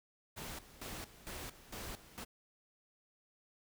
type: noise with tremolo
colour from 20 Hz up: pink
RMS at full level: -45 dBFS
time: 0.36-2.25 s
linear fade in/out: 20 ms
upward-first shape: square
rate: 2.2 Hz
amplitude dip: 80%
effects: none